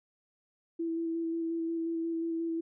sine tone with vibrato, 330.6 Hz, E4, 5 cents sharp, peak -30 dBFS, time 0.79-2.61 s, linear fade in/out 10 ms, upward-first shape square, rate 5.6 Hz, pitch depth 12 cents each way, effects none

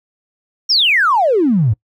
triangle exponential sweep, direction down, 5720 to 97 Hz, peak -6 dBFS, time 0.69-1.74 s, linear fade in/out 20 ms, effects noise-tail reverb RT60 0.1 s tail -26 dB re dry + tanh soft clip ceiling -8 dBFS

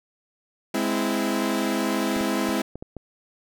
sawtooth chord, Ab augmented, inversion none, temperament equal with one note detuned, 207.7 / 259.1 / 329.6 Hz, Ab3 / C4 / E4, 0 / -17 / 0 cents, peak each -23 dBFS, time 0.74-2.62 s, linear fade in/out 5 ms
clicks, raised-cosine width 2 ms, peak -22 dBFS, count 6, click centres 2.165 / 2.21 / 2.491 / 2.756 / 2.825 / 2.967 s
effects none

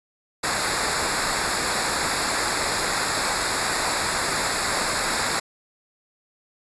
pink noise with comb filter, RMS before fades -24 dBFS, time 0.43-5.4 s, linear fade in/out 10 ms, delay 0.33 ms, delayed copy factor -0.8, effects resampled to 24000 Hz

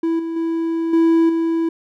triangle tone with level steps, 329.6 Hz, E4, in tune, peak -14 / -20 / -16 / -9 / -14 dBFS, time 0.03-1.69 s, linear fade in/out 5 ms, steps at 0.19 / 0.36 / 0.93 / 1.29 s, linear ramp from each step 5 ms, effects none

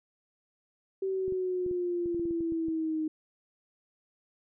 sine exponential sweep, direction down, 385.9 to 310.5 Hz, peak -28 dBFS, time 1.02-3.08 s, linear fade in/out 5 ms
clicks, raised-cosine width 3 ms, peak -31 dBFS, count 12, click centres 1.28 / 1.323 / 1.663 / 1.712 / 2.059 / 2.146 / 2.196 / 2.255 / 2.309 / 2.407 / 2.522 / 2.684 s
effects none

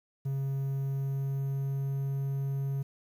triangle tone with pitch glide, 136.4 to 137.43 Hz, C#3 to C#3, -28 to -15 cents, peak -27 dBFS, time 0.25-2.83 s, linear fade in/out 10 ms, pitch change +13 cents, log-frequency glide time 0.54-2.18 s, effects 10-bit

